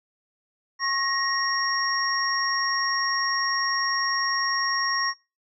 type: tone cluster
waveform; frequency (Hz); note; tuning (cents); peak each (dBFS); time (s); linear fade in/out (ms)
sine; 1090 / 1880 / 5570; C#6 / A#6 / F8; -29 / +14 / -5; -27; 0.79-5.14; 50
effects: noise-tail reverb RT60 0.3 s tail -25 dB re dry